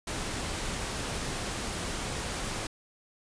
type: noise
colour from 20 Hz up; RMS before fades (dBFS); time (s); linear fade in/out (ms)
pink; -34; 0.07-2.67; 5
effects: resampled to 22050 Hz